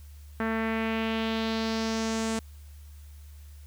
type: tone with low-pass filter sweep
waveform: sawtooth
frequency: 223.5 Hz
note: A3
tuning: 27 cents sharp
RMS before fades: -29 dBFS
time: 0.4-2.39 s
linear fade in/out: 2 ms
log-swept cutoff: 1700 to 8200 Hz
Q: 2.4
effects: added 73 Hz sine -44 dBFS peak until 3.66 s + white hiss -60 dBFS RMS until 3.66 s